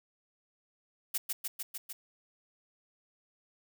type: noise with echo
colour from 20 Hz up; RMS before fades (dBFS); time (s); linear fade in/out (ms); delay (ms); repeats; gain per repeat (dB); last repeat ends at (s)
blue; -31; 1.14-1.18; 10; 150; 5; -2; 1.93
effects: none